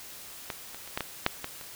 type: clicks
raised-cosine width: 0.3 ms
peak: -16 / -25 / -30 / -13 / -14 / -6 / -17 / -28 dBFS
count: 8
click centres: 0.502 / 0.746 / 0.876 / 0.975 / 1.007 / 1.264 / 1.444 / 1.612 s
effects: white hiss -45 dBFS RMS until 1.75 s